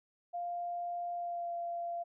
sine tone with pitch glide, 698.5 to 688.5 Hz, F5 to F5, 0 to -25 cents, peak -35 dBFS, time 0.33-2.04 s, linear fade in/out 20 ms, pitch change -25 cents, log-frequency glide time 1.14-1.53 s, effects none

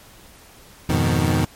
25% pulse chord, F half-diminished seventh, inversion none, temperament equal with one note detuned, 87.31 / 103.83 / 123.47 / 156.74 Hz, F2 / Ab2 / Cb3 / Eb3, 0 / 0 / 0 / +13 cents, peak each -18 / -23 / -18 / -18 dBFS, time 0.89-1.45 s, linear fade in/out 5 ms, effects pink hiss -47 dBFS RMS until 1.55 s + MP3 64 kbps

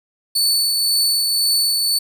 sawtooth tone with tremolo, 4478 Hz, C#8, 17 cents sharp, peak -11 dBFS, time 0.35-1.99 s, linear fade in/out 10 ms, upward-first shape triangle, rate 1.9 Hz, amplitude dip 30%, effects none

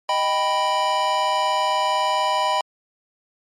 square chord, Eb augmented, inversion none, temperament equal, 622.3 / 784 / 987.8 Hz, Eb5 / G5 / B5, 0 / 0 / 0 cents, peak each -26 / -25 / -21 dBFS, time 0.09-2.61 s, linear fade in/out 2 ms, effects low-pass 6000 Hz 12 dB/octave + MP3 64 kbps

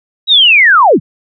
sine linear sweep, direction down, 3907 to 99.2 Hz, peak -3 dBFS, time 0.27-1 s, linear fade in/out 50 ms, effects none

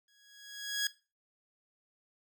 15% pulse tone with exponential growth, 1661.2 Hz, G#6, in tune, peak -21 dBFS, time 0.08-0.87 s, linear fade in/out 2 ms, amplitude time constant 170 ms, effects noise-tail reverb RT60 0.3 s tail -18 dB re dry

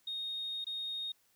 sine tone with dropouts, 3714 Hz, A#7, 7 cents flat, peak -35 dBFS, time 0.07-1.12 s, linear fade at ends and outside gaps 5 ms, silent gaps 0.644-0.667 s, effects tanh soft clip ceiling -31 dBFS + white hiss -71 dBFS RMS until 1.35 s

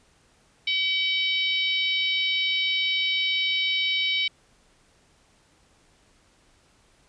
harmonic tone, 762 Hz, G5, 49 cents flat, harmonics 3 / 4 / 5 / 6 / 7, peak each -26 / -26 / -28 / -37 / -40 dBFS, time 0.67-4.28 s, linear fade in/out 5 ms, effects pink hiss -61 dBFS RMS until 7.08 s + resampled to 22050 Hz

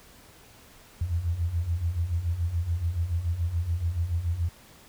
sine beating tone pair, 80.5 / 87.5 Hz, E2 / F2, -41 / +4 cents, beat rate 7 Hz, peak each -31 / -26 dBFS, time 1.01-4.49 s, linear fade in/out 5 ms, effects pink hiss -53 dBFS RMS until 4.88 s

